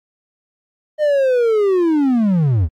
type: linear sweep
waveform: triangle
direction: down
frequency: 615 to 70.6 Hz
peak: -10 dBFS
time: 0.98-2.69 s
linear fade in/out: 50 ms
effects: AAC 64 kbps